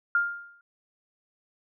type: tone with exponential decay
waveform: sine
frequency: 1403 Hz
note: F6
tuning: 8 cents sharp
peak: -18 dBFS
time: 0.15-0.61 s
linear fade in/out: 2 ms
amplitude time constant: 100 ms
effects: none